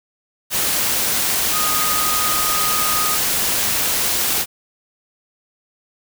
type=tone in noise; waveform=sine; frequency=1243 Hz; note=D#6; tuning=2 cents flat; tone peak=-22 dBFS; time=1.51-3.18 s; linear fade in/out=50 ms; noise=white; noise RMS=-19 dBFS; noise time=0.5-4.46 s; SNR=-6 dB; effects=none